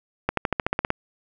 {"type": "accelerating click train", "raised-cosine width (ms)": 0.5, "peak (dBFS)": -6, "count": 10, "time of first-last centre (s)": [0.29, 0.904], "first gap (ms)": 83, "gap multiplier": 0.95, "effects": []}